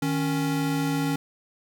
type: tone pair together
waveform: square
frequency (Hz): 155.56 / 277.2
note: D#3 / C#4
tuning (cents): 0 / 0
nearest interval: minor seventh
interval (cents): 1000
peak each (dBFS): -28 / -26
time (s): 0.02-1.16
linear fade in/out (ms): 5
effects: none